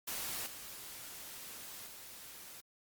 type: noise with level steps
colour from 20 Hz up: white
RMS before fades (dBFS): -40 / -48 / -51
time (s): 0.07-2.61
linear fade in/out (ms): 10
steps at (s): 0.46 / 1.86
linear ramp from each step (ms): 5
effects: Opus 48 kbps